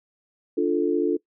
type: chord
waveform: sine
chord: D minor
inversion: none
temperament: equal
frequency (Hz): 293.7 / 349.2 / 440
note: D4 / F4 / A4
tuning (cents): 0 / 0 / 0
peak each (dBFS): -24 / -23 / -24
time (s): 0.57-1.17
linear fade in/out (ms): 10
effects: noise-tail reverb RT60 0.1 s tail -21 dB re dry